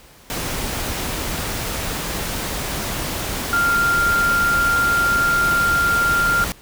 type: tone in noise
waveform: sine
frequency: 1393 Hz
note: F6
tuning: 5 cents flat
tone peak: -15 dBFS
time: 3.53-6.44 s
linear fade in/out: 0 ms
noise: pink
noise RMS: -25 dBFS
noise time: 0.3-6.52 s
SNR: +7 dB
effects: pink hiss -47 dBFS RMS until 6.61 s